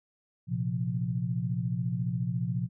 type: chord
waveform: sine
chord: Bb suspended second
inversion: none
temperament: equal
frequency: 116.54 / 130.81 / 174.61 Hz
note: Bb2 / C3 / F3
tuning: 0 / 0 / 0 cents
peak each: -32 dBFS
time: 0.47-2.69 s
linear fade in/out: 50 ms
effects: none